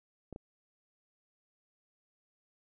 clicks, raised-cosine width 2 ms, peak -30 dBFS, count 2, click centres 0.327 / 0.361 s, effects none

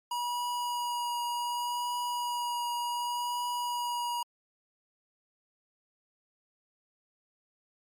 square tone with vibrato, 964 Hz, B5, 42 cents flat, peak -31 dBFS, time 0.11-4.23 s, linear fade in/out 5 ms, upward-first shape triangle, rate 0.67 Hz, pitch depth 13 cents each way, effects MP3 64 kbps

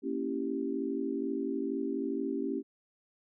sine chord, A# diminished seventh, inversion none, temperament equal, 233.1 / 277.2 / 329.6 / 392 Hz, A#3 / C#4 / E4 / G4, 0 / 0 / 0 / 0 cents, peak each -38 / -34 / -38 / -36 dBFS, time 0.02-2.63 s, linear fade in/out 50 ms, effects none

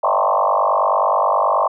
sine tone with frequency modulation, 850 Hz, G#5, 40 cents sharp, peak -13 dBFS, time 0.03-1.68 s, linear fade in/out 10 ms, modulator 49.4 Hz, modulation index 5.7, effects none

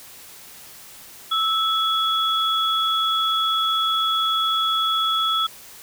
sine tone pair together, 1312 / 3370 Hz, E6 / G#7, -9 / +25 cents, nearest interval octave + major third, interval 1634 cents, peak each -21 dBFS, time 1.31-5.47 s, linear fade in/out 10 ms, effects white hiss -43 dBFS RMS until 5.82 s

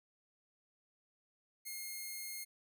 5% pulse tone, 2140 Hz, C7, 38 cents sharp, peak -32 dBFS, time 1.65-2.45 s, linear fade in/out 20 ms, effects none

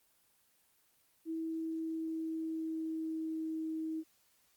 sine tone with pitch glide, 324.2 to 318.4 Hz, E4 to D#4, -29 to +40 cents, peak -35 dBFS, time 1.25-4.04 s, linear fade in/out 50 ms, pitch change -31 cents, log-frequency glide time 1.39-3.64 s, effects white hiss -71 dBFS RMS until 4.56 s + Opus 24 kbps

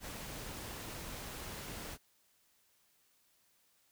pink noise, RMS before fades -45 dBFS, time 0-1.98 s, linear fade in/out 50 ms, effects white hiss -72 dBFS RMS until 3.91 s

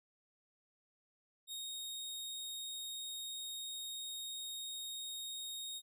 sawtooth tone, 3729 Hz, A#7, in tune, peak -39 dBFS, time 1.47-5.82 s, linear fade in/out 50 ms, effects none

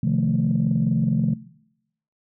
sine chord, F dominant seventh, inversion second, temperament equal, 130.81 / 155.56 / 174.61 / 220 Hz, C3 / Eb3 / F3 / A3, 0 / 0 / 0 / 0 cents, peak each -23 dBFS, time 0.03-1.34 s, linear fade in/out 5 ms, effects noise-tail reverb RT60 0.8 s tail -20 dB re dry + tanh soft clip ceiling -11 dBFS

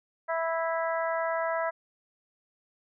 harmonic tone, 328.8 Hz, E4, 4 cents flat, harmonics 2 / 3 / 4 / 5 / 6, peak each -29 / -33 / -35 / -37 / -39 dBFS, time 0.28-1.71 s, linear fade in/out 20 ms, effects none

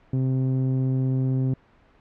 sawtooth tone with low-pass filter, 130.81 Hz, C3, in tune, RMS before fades -23 dBFS, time 0.13-1.54 s, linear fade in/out 5 ms, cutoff 270 Hz, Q 0.96, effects pink hiss -57 dBFS RMS until 2 s + low-pass 2000 Hz 12 dB/octave

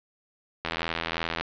click train, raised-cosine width 0.3 ms, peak -12 dBFS, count 64, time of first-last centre 0.65-1.41 s, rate 82.9 Hz, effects resampled to 11025 Hz + 7-bit

